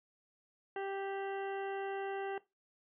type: harmonic tone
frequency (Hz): 392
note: G4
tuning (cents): 0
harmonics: 1 / 2 / 3 / 4 / 5 / 7 / 8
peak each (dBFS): -39 / -41 / -53 / -48 / -51 / -54 / -62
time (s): 0.76-2.38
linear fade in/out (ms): 2
effects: noise-tail reverb RT60 0.2 s tail -17 dB re dry